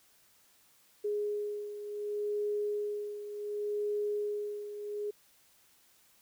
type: beating tone pair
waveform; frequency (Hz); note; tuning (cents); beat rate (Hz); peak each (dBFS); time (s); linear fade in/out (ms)
sine; 415.3 / 415.98; G#4 / G#4; 0 / +3; 0.68; -33 / -39; 1.04-5.11; 10
effects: white hiss -65 dBFS RMS until 6.21 s